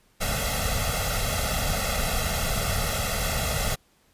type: noise with comb filter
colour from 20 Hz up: pink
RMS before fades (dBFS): -26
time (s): 0.2-3.76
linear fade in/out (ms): 20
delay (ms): 1.5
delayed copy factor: +1
effects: pink hiss -63 dBFS RMS until 4.13 s + resampled to 32000 Hz